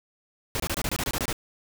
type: noise bursts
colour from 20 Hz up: pink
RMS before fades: -28 dBFS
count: 11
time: 0.55-1.328 s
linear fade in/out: 0 ms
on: 48 ms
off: 25 ms
effects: none